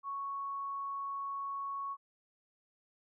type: tone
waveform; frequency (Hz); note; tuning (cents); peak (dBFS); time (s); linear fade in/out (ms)
sine; 1108.7; C#6; 0; -36; 0.03-1.97; 50
effects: none